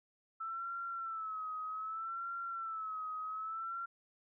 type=tone with vibrato; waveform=sine; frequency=1317 Hz; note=E6; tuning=2 cents flat; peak=-38 dBFS; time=0.4-3.86 s; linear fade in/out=10 ms; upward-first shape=sine; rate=0.64 Hz; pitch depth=74 cents each way; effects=none